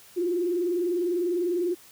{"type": "tone with vibrato", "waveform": "sine", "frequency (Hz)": 350.9, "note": "F4", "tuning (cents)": 8, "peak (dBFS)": -23, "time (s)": [0.16, 1.75], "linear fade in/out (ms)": 20, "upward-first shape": "sine", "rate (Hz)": 20, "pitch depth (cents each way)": 86, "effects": ["white hiss -52 dBFS RMS until 1.91 s"]}